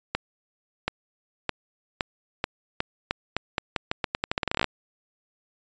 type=accelerating click train; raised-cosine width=0.3 ms; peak=-8 dBFS; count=25; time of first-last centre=0.15-4.643 s; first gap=730 ms; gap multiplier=0.84; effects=resampled to 16000 Hz